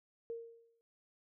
sine tone with exponential decay, 462 Hz, A#4, 16 cents flat, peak -37 dBFS, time 0.3-0.81 s, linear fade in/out 0 ms, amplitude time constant 110 ms, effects none

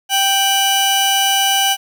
sawtooth tone pair together, 784 / 2960 Hz, G5 / F#7, 0 / 0 cents, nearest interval octave + major seventh, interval 2300 cents, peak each -12 dBFS, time 0.09-1.77 s, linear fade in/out 50 ms, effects 8-bit

